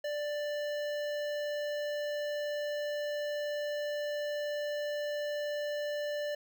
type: tone with notch filter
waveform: square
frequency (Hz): 589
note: D5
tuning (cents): +5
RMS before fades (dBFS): -35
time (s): 0.04-6.35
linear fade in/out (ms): 5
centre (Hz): 10000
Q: 0.51
effects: none